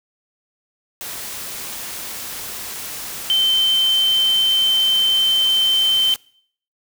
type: tone in noise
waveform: sine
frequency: 3095 Hz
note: G7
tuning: 23 cents flat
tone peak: -13 dBFS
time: 3.3-6.14 s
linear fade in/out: 0 ms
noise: white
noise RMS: -30 dBFS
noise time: 1.01-6.16 s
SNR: +14 dB
effects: noise-tail reverb RT60 0.6 s tail -24 dB re dry